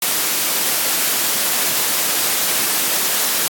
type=high-pass noise; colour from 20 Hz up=white; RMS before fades=-18 dBFS; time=0.02-3.48 s; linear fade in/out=2 ms; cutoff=190 Hz; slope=12 dB/octave; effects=AAC 64 kbps